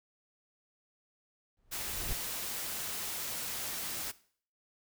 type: noise with exponential growth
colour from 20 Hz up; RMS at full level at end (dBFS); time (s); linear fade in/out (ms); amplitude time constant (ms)
brown; -33; 1.57-2.13; 1; 120
type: noise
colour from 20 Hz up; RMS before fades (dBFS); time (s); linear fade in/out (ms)
white; -38; 1.71-4.12; 20
effects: noise-tail reverb RT60 0.5 s tail -18 dB re dry